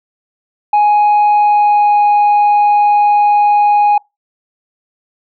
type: tone with pitch glide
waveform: sine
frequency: 833 to 827.7 Hz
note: G#5 to G#5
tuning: +5 to -6 cents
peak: -4 dBFS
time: 0.73-3.98 s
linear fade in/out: 5 ms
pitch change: -11 cents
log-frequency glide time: 1.33-2.03 s
effects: noise-tail reverb RT60 0.2 s tail -26 dB re dry + tanh soft clip ceiling -6 dBFS